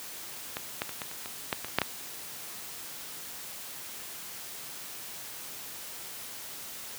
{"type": "clicks", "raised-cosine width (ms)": 0.3, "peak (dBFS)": [-16, -13, -22, -18, -25, -22, -11, -19, -27, -6, -9], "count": 11, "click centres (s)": [0.569, 0.819, 0.893, 1.018, 1.114, 1.259, 1.528, 1.646, 1.684, 1.786, 1.817], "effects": ["white hiss -42 dBFS RMS until 6.98 s", "high-pass 80 Hz 12 dB/octave"]}